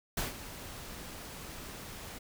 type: noise with ADSR envelope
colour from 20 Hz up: pink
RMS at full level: -32 dBFS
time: 0.17-2.19 s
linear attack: 5 ms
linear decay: 150 ms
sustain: -13 dB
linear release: 15 ms
effects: none